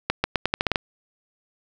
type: accelerating click train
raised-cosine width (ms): 0.3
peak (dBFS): -4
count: 9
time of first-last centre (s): 0.1-0.758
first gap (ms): 140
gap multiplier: 0.84
effects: none